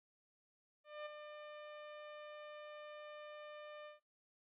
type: tone with ADSR envelope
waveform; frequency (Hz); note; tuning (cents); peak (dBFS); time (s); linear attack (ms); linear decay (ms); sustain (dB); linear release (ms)
sawtooth; 599; D5; +34; -39; 0.84-4; 220; 13; -7; 140
effects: noise-tail reverb RT60 0.2 s tail -22 dB re dry + resampled to 8000 Hz